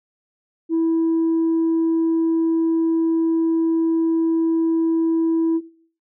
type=tone; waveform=sine; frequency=327.7 Hz; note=E4; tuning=10 cents flat; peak=-14 dBFS; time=0.69-5.61 s; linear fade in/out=50 ms; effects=noise-tail reverb RT60 0.5 s tail -17 dB re dry + tanh soft clip ceiling -14 dBFS